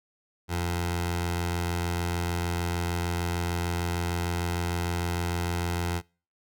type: tone with notch filter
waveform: 15% pulse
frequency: 86.6 Hz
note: F2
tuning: 14 cents flat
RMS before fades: -29 dBFS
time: 0.48-6.02 s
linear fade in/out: 50 ms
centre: 230 Hz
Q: 1.1
effects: noise-tail reverb RT60 0.4 s tail -26 dB re dry